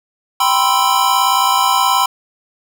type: chord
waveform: square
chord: C major seventh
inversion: second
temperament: equal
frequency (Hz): 784 / 987.8 / 1046.5 / 1318.5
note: G5 / B5 / C6 / E6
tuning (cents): 0 / 0 / 0 / 0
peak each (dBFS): -19 / -16 / -17 / -21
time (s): 0.4-2.06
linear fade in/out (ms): 5
effects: none